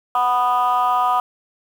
sine chord, B major, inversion second, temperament just, 740.8 / 987.8 / 1234.7 Hz, F#5 / B5 / D#6, +2 / 0 / -14 cents, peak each -18 dBFS, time 0.15-1.2 s, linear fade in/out 2 ms, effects tanh soft clip ceiling -9 dBFS + 7-bit

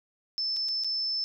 sine tone with dropouts, 5274 Hz, E8, in tune, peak -27 dBFS, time 0.38-1.24 s, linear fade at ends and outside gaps 0 ms, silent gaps 0.564-0.568 / 0.685-0.688 / 0.837-0.845 s, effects none

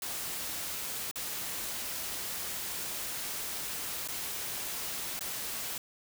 white noise with dropouts, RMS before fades -37 dBFS, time 0.02-5.78 s, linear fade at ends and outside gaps 2 ms, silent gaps 1.113-1.157 / 4.077-4.085 / 5.193-5.208 s, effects none

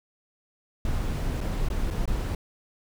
brown noise with dropouts, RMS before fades -27 dBFS, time 0.85-2.35 s, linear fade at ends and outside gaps 2 ms, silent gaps 1.406-1.411 / 1.687-1.701 / 1.904-1.908 / 2.056-2.076 s, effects none

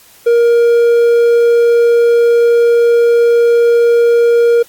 triangle tone, 470.5 Hz, A#4, 16 cents sharp, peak -4 dBFS, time 0.26-4.63 s, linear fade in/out 10 ms, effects white hiss -43 dBFS RMS until 4.68 s + AAC 64 kbps

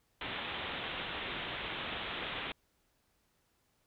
white low-pass noise, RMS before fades -40 dBFS, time 0.21-2.52 s, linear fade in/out 2 ms, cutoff 3700 Hz, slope 96 dB/octave, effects pink hiss -75 dBFS RMS until 3.86 s

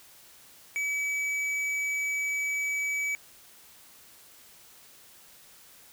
triangle tone with tanh clipping, 2286 Hz, D7, 47 cents flat, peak -29 dBFS, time 0.76-3.15 s, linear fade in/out 0 ms, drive 14 dB, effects white hiss -54 dBFS RMS until 5.92 s

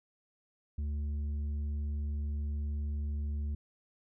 triangle tone with tanh clipping, 73.42 Hz, D2, in tune, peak -33 dBFS, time 0.78-3.55 s, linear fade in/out 5 ms, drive 10 dB, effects none

